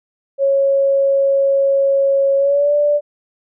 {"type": "tone with pitch glide", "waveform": "sine", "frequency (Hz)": [550, 586.1], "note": ["C#5", "D5"], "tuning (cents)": [-14, -4], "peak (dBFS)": -11, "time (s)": [0.38, 3.01], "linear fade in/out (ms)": 50, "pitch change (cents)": 110, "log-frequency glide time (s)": [2.37, 2.74], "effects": []}